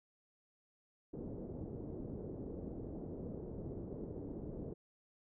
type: low-pass noise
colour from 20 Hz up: white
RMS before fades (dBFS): -45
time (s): 1.13-4.74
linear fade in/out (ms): 10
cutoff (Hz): 430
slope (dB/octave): 24
effects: none